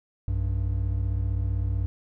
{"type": "tone pair together", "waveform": "triangle", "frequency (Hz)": [61, 96.72], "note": ["B1", "G2"], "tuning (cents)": [-21, -23], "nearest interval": "minor sixth", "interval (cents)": 798, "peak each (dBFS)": [-25, -24], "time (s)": [0.28, 1.86], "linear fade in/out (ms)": 0, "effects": []}